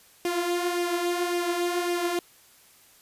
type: tone with flanger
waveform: sawtooth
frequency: 350 Hz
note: F4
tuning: 4 cents sharp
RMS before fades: -27 dBFS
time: 0.25-2.19 s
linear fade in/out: 2 ms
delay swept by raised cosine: 0.35 to 5.45 ms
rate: 1.8 Hz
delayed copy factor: +0.5
effects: white hiss -56 dBFS RMS until 3.01 s + resampled to 32000 Hz